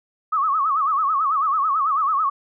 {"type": "tone with vibrato", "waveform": "sine", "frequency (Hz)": 1190, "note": "D6", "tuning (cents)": 22, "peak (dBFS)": -17, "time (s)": [0.32, 2.3], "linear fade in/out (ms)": 10, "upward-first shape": "sine", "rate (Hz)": 9.1, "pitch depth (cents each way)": 160, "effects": []}